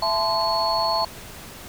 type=tone cluster; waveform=sine; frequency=668 / 866 / 1032 / 4378 Hz; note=E5 / A5 / C6 / C#8; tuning=+23 / -28 / -24 / -22 cents; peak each=-25 dBFS; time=0.02-1.05 s; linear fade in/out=5 ms; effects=pink hiss -40 dBFS RMS until 1.68 s